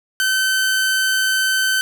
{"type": "tone", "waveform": "sawtooth", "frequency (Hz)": 1534, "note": "G6", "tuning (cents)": -38, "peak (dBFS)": -12, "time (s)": [0.2, 1.81], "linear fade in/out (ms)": 0, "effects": []}